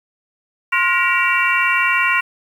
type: tone cluster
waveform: sine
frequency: 1059 / 1430 / 1904 / 2311 / 2748 Hz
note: C6 / F6 / A#6 / D7 / F7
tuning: +21 / +41 / +36 / -28 / -29 cents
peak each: -20 dBFS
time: 0.72-2.21 s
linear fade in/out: 10 ms
effects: 7-bit